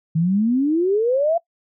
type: exponential sweep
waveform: sine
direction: up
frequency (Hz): 155.56 to 695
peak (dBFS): -15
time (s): 0.15-1.38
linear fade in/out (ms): 10
effects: noise-tail reverb RT60 0.1 s tail -20 dB re dry